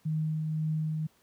sine tone with tremolo, 156.2 Hz, D#3, 7 cents sharp, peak -26 dBFS, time 0.05-1.07 s, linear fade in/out 10 ms, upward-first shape triangle, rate 1.9 Hz, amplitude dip 30%, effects pink hiss -66 dBFS RMS until 1.22 s + high-pass 80 Hz 12 dB/octave

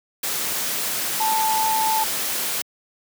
sine tone in noise, 880 Hz, A5, in tune, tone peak -19 dBFS, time 1.2-2.04 s, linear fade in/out 5 ms, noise white, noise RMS -25 dBFS, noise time 0.23-2.62 s, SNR +3 dB, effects high-pass 150 Hz 12 dB/octave

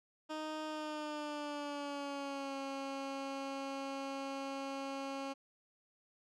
15% pulse tone with pitch glide, 310 to 273 Hz, D#4 to C#4, -6 to -26 cents, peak -33 dBFS, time 0.29-5.34 s, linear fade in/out 20 ms, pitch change -220 cents, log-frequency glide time 0.65-2.56 s, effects low-pass 6000 Hz 12 dB/octave

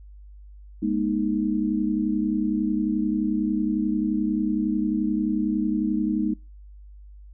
sine chord, Ab suspended second, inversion none, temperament equal with one note detuned, 207.7 / 238.9 / 311.1 Hz, Ab3 / Bb3 / Eb4, 0 / +43 / 0 cents, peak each -25 / -27 / -25 dBFS, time 0.82-6.34 s, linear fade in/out 10 ms, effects noise-tail reverb RT60 0.3 s tail -26 dB re dry + added 50 Hz sine -42 dBFS peak until 7.33 s

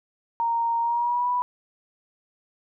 sine tone with pitch glide, 929 to 983.7 Hz, A#5 to B5, -6 to -7 cents, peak -21 dBFS, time 0.4-1.42 s, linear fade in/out 0 ms, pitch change +99 cents, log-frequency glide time 0.8-1.29 s, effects none

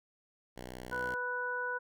5% pulse tone, 62.3 Hz, B1, 16 cents sharp, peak -32 dBFS, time 0.56-1.15 s, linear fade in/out 10 ms
harmonic tone, 493.9 Hz, B4, in tune, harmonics 1 / 2 / 3, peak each -40 / -39 / -35 dBFS, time 0.91-1.79 s, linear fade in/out 20 ms
effects none

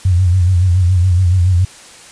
sine tone with vibrato, 90.5 Hz, F#2, 38 cents flat, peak -8 dBFS, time 0.05-1.65 s, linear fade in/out 5 ms, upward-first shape sine, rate 7.1 Hz, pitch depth 82 cents each way, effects white hiss -38 dBFS RMS until 2.11 s + resampled to 22050 Hz

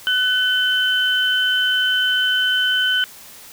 sine tone pair together, 1501 / 3049 Hz, F#6 / G7, +24 / -49 cents, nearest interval octave, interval 1227 cents, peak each -18 dBFS, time 0.07-3.04 s, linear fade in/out 0 ms, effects white hiss -41 dBFS RMS until 3.52 s

